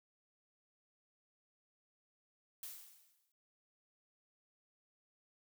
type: noise with exponential decay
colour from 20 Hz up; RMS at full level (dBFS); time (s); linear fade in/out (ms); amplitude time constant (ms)
blue; -45; 2.63-3.32; 1; 150
effects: none